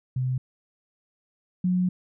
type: tone pair in turn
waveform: sine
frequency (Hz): 128.4 / 181.59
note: C3 / F#3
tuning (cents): -32 / -32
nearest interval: tritone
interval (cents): 600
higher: second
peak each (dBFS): -23 / -20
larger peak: second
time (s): 0.16-0.38 / 1.64-1.89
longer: second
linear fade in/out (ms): 5
effects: none